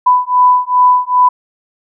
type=beating tone pair; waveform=sine; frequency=995 / 997.5 Hz; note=B5 / B5; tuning=+13 / +17 cents; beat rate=2.5 Hz; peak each=-10 dBFS; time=0.06-1.29 s; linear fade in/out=10 ms; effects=none